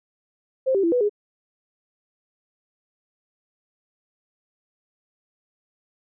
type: tone with pitch steps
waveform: sine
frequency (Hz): 525 / 391 / 335.7 / 493.2 / 414.3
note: C5 / G4 / E4 / B4 / G#4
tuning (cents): +6 / -4 / +32 / -2 / -4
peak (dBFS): -17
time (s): 0.66-1.095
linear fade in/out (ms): 20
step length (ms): 87
effects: none